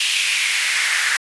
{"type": "noise with high-pass filter sweep", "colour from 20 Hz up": "pink", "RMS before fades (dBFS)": -19, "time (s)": [0, 1.17], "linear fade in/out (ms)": 5, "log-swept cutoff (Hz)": [2800, 1700], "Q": 3.4, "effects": ["resampled to 24000 Hz"]}